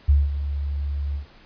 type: tone with ADSR envelope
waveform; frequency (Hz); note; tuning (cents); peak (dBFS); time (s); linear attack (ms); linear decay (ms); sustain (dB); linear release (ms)
sine; 71.3; C#2; +49; -11; 0.08-1.26; 14; 200; -12; 110
effects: pink hiss -51 dBFS RMS until 1.45 s + resampled to 11025 Hz